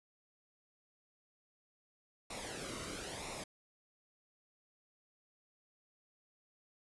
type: noise with flanger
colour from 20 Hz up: pink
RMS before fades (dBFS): -44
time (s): 2.3-3.44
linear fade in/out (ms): 5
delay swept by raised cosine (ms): 0.63 to 1.2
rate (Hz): 1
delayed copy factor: -0.65
effects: resampled to 24000 Hz